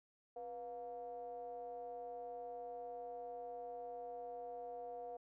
triangle ring-modulated tone, 110.1 Hz, A2, 2 cents sharp, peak -40 dBFS, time 0.36-5.17 s, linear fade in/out 5 ms, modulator 599 Hz, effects none

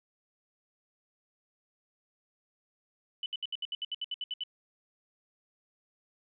sine tone bursts, 2988 Hz, F#7, 16 cents sharp, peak -32 dBFS, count 13, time 3.23-4.436 s, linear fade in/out 2 ms, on 30 ms, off 68 ms, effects none

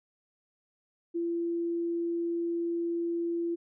sine tone, 339.6 Hz, F4, 48 cents flat, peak -28 dBFS, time 1.14-3.56 s, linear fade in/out 20 ms, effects none

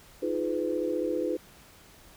sine chord, F half-diminished seventh, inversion third, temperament just, 314.3 / 349.2 / 419.1 / 502.9 Hz, Eb4 / F4 / Ab4 / Cb5, +18 / 0 / +16 / +31 cents, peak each -32 / -32 / -34 / -31 dBFS, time 0.22-1.37 s, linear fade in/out 10 ms, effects pink hiss -54 dBFS RMS until 2.16 s

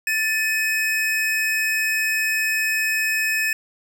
square tone pair together, 1760 / 2535 Hz, A6 / D#7, 0 / +32 cents, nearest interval tritone, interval 632 cents, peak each -23 dBFS, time 0.07-3.53 s, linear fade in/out 2 ms, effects none

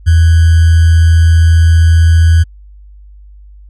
sine tone with sample-and-hold, 82.4 Hz, E2, in tune, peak -3 dBFS, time 0.06-2.44 s, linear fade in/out 20 ms, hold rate 1575 Hz, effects added 50 Hz sine -33 dBFS peak until 3.69 s + resampled to 24000 Hz

